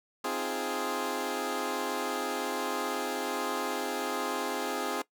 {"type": "chord", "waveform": "15% pulse", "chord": "F minor seventh", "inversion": "second", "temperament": "equal", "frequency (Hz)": [261.6, 311.1, 349.2, 415.3], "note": ["C4", "Eb4", "F4", "Ab4"], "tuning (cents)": [0, 0, 0, 0], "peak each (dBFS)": [-30, -33, -31, -28], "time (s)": [0.24, 5.02], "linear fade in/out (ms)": 5, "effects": ["noise-tail reverb RT60 0.1 s tail -19 dB re dry"]}